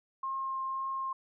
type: tone with vibrato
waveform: sine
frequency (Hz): 1066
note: C6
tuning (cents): +32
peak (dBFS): -32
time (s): 0.23-1.13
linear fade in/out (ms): 5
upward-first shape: triangle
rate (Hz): 1.9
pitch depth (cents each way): 10
effects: none